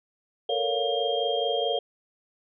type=tone cluster; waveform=sine; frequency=446 / 470.6 / 560 / 705 / 3209 Hz; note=A4 / A#4 / C#5 / F5 / G7; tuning=+23 / +16 / +18 / +16 / +40 cents; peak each=-30 dBFS; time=0.49-1.79 s; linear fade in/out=5 ms; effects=none